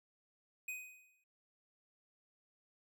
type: tone with exponential decay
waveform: square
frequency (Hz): 2500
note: D#7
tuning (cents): +8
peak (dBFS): -39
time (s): 0.68-1.24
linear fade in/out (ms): 5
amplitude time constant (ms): 120
effects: none